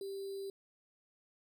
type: tone with sample-and-hold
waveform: sine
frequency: 392 Hz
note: G4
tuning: in tune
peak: -39 dBFS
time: 0.01-0.5 s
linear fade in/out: 2 ms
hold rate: 4410 Hz
effects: none